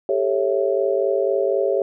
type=chord; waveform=sine; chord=A dominant seventh; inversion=third; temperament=just; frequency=396 / 440 / 550 / 660 Hz; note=G4 / A4 / C#5 / E5; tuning=+18 / 0 / -14 / +2 cents; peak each=-21 / -25 / -21 / -26 dBFS; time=0.09-1.82 s; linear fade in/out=2 ms; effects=none